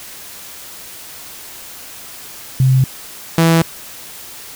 sine / sawtooth tone pair in turn, 130.81 / 164.81 Hz, C3 / E3, 0 / 0 cents, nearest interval major third, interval 400 cents, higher second, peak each -8 / -5 dBFS, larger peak second, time 2.6-2.84 / 3.38-3.62 s, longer neither, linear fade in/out 2 ms, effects white hiss -34 dBFS RMS until 4.55 s

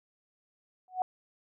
sine tone with exponential growth, 740 Hz, F#5, in tune, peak -22 dBFS, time 0.88-1.02 s, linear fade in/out 1 ms, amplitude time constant 30 ms, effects none

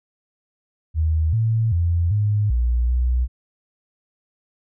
sine tone with pitch steps, 79.2 / 112.4 / 85.4 / 104.5 / 60 / 61.8 Hz, D#2 / A2 / F2 / G#2 / B1 / B1, +31 / +37 / -38 / +11 / -49 / +2 cents, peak -16 dBFS, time 0.94-3.28 s, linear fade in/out 50 ms, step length 390 ms, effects none

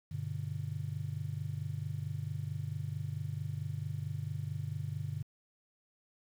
sine chord, G major, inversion none, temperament just, 98 / 122.5 / 147 Hz, G2 / B2 / D3, 0 / -14 / +2 cents, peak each -39 / -40 / -38 dBFS, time 0.11-5.23 s, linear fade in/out 10 ms, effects tanh soft clip ceiling -26 dBFS + 10-bit

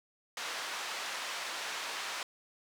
pink band-pass noise, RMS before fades -39 dBFS, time 0.37-2.23 s, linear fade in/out 2 ms, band 920 to 6000 Hz, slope 12 dB/octave, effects none

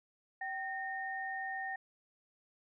sine tone pair together, 771 / 1837 Hz, G5 / A#6, -29 / -26 cents, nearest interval octave + minor third, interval 1503 cents, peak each -40 / -39 dBFS, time 0.41-1.76 s, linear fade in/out 5 ms, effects none

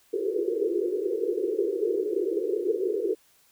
white band-pass noise, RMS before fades -27 dBFS, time 0.13-3.15 s, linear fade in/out 10 ms, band 340 to 470 Hz, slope 96 dB/octave, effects white hiss -62 dBFS RMS until 3.51 s

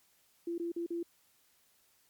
sine tone with dropouts, 340.6 Hz, F4, 43 cents flat, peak -33 dBFS, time 0.47-1.03 s, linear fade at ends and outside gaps 5 ms, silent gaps 0.581-0.597 / 0.719-0.762 / 0.864-0.904 s, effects white hiss -69 dBFS RMS until 2.09 s + MP3 96 kbps

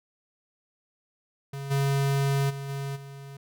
square tone with level steps, 138.59 Hz, C#3, in tune, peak -34 / -23 / -34 / -31 / -41 dBFS, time 1.53-3.37 s, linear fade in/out 5 ms, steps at 1.7 / 2.49 / 2.68 / 2.95 s, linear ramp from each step 20 ms, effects none

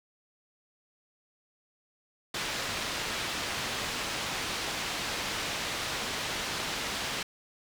white low-pass noise, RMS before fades -34 dBFS, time 2.34-7.23 s, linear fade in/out 5 ms, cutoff 4200 Hz, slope 12 dB/octave, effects none

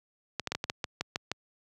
clicks, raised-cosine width 0.2 ms, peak -13 dBFS, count 10, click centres 0.397 / 0.473 / 0.52 / 0.55 / 0.641 / 0.699 / 0.842 / 1.01 / 1.159 / 1.316 s, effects high-pass 80 Hz 12 dB/octave

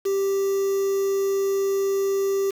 triangle tone with quantisation, 392 Hz, G4, in tune, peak -18 dBFS, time 0.05-2.51 s, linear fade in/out 10 ms, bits 6, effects none

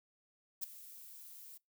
violet noise with ADSR envelope, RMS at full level -36 dBFS, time 0.61-1.58 s, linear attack 23 ms, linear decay 13 ms, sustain -17 dB, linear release 11 ms, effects noise-tail reverb RT60 0.2 s tail -24 dB re dry

